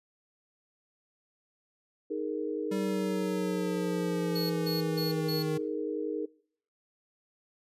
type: chord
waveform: sine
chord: D# suspended fourth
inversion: none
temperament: equal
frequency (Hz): 311.1 / 415.3 / 466.2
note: D#4 / G#4 / A#4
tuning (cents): 0 / 0 / 0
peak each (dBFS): -35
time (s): 2.1-6.26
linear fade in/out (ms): 10
type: exponential sweep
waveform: square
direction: down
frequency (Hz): 194.4 to 155.56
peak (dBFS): -32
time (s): 2.71-5.58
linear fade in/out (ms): 10
type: tone bursts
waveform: square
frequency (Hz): 4359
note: C#8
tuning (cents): -30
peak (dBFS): -34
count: 4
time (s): 4.35-5.43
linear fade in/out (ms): 10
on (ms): 150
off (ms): 160
effects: noise-tail reverb RT60 0.6 s tail -24 dB re dry + resampled to 32000 Hz